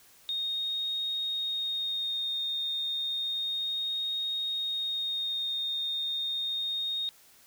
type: tone with vibrato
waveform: sine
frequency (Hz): 3701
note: A#7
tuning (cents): -13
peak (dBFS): -29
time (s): 0.29-7.09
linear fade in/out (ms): 0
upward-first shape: sine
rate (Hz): 0.31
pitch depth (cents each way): 12
effects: white hiss -58 dBFS RMS until 7.46 s